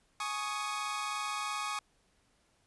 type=chord; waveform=sawtooth; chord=Ab suspended fourth; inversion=none; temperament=equal with one note detuned; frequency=837.4 / 1108.7 / 1244.5 Hz; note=Ab5 / Db6 / Eb6; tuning=+14 / 0 / 0 cents; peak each=-37 / -34 / -34 dBFS; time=0.2-1.79 s; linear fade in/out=2 ms; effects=pink hiss -71 dBFS RMS until 2.66 s + resampled to 24000 Hz